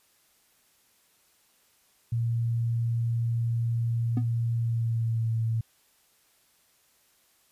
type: tone with pitch glide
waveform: sine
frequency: 116.54 to 113.35 Hz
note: A#2 to A#2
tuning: 0 to -48 cents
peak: -24 dBFS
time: 2.12-5.61 s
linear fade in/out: 5 ms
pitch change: -48 cents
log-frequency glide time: 4.53-5.32 s
type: tone with exponential decay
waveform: triangle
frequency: 246.9 Hz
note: B3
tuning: in tune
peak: -20 dBFS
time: 4.17-4.27 s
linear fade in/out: 2 ms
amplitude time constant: 20 ms
effects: white hiss -65 dBFS RMS until 7.51 s + resampled to 32000 Hz